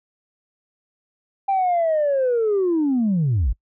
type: linear sweep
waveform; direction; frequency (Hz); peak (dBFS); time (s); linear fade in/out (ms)
sine; down; 794 to 43.38; -15; 1.48-3.53; 10
effects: noise-tail reverb RT60 0.1 s tail -26 dB re dry + tanh soft clip ceiling -14 dBFS